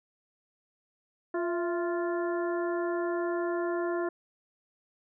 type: harmonic tone with a mistuned harmonic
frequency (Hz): 348.6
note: F4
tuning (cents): -3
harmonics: 1 / 2 / 3 / 4 / 5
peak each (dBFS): -29 / -35 / -39 / -41 / -43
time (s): 1.34-4.09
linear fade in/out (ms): 5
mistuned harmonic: 2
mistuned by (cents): -68
effects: none

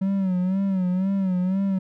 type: tone with vibrato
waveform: triangle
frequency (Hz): 188.4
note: F#3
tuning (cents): +32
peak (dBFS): -18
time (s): 0.01-1.79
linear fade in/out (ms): 10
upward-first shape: sine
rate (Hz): 2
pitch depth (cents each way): 79
effects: none

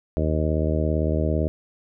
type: harmonic tone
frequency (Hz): 77.78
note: D#2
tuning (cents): 0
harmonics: 1 / 2 / 3 / 4 / 5 / 6 / 7 / 8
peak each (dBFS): -23 / -27 / -30 / -29 / -31 / -32 / -32 / -30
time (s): 0.17-1.48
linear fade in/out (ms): 0
effects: none

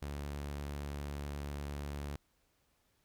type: tone with vibrato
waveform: sawtooth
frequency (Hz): 71.9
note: D2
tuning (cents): -36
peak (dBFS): -35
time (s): 0.02-2.16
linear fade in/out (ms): 0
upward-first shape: sine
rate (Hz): 9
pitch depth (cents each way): 8
effects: pink hiss -75 dBFS RMS until 3.04 s

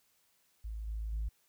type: tone with level steps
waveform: sine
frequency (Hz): 54.2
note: A1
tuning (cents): -25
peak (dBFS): -37 / -34 / -31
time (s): 0.64-1.29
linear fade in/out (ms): 10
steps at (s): 0.87 / 1.12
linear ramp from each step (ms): 10
effects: tanh soft clip ceiling -30 dBFS + white hiss -72 dBFS RMS until 1.48 s

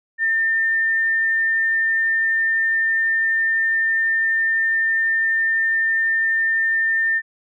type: tone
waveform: sine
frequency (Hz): 1803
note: A6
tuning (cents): +42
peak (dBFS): -16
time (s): 0.18-7.22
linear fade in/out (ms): 50
effects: none

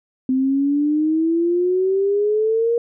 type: exponential sweep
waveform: sine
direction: up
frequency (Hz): 257.1 to 473.9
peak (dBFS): -15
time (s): 0.29-2.78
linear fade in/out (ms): 2
effects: none

